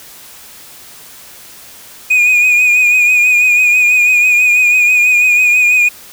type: tone with vibrato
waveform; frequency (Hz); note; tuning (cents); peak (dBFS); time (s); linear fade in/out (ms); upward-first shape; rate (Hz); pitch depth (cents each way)
triangle; 2465; D#7; -17; -5; 2.1-5.89; 10; triangle; 6.1; 45
effects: white hiss -36 dBFS RMS until 6.12 s